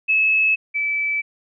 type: tone pair in turn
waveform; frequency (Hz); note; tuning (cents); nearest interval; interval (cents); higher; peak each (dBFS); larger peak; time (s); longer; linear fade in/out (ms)
sine; 2592 / 2309; E7 / D7; -30 / -30; major second; 200; first; -14 / -19; first; 0.08-0.56 / 0.74-1.22; neither; 20
effects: none